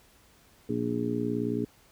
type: harmonic tone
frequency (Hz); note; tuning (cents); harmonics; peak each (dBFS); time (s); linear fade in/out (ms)
59; A#1; +22; 2 / 3 / 4 / 5 / 6 / 7; -36 / -40 / -31 / -32 / -41 / -33; 0.69-1.65; 5
effects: pink hiss -60 dBFS RMS until 1.91 s